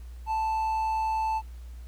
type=tone with amplitude modulation; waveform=triangle; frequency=880 Hz; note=A5; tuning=in tune; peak=-22 dBFS; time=0.26-1.42 s; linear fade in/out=50 ms; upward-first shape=sine; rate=130 Hz; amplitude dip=25%; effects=added 60 Hz sine -39 dBFS peak until 1.87 s + pink hiss -60 dBFS RMS until 1.87 s